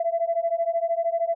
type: beating tone pair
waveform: sine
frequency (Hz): 665 / 678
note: E5 / E5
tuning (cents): +15 / +49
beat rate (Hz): 13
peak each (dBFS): -24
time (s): 0-1.35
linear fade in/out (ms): 5
effects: tanh soft clip ceiling -14 dBFS